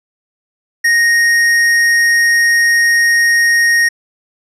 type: tone with tanh clipping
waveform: sine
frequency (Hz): 1864.7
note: A#6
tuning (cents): 0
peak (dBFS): -10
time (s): 0.84-3.89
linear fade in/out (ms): 10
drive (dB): 13
effects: resampled to 32000 Hz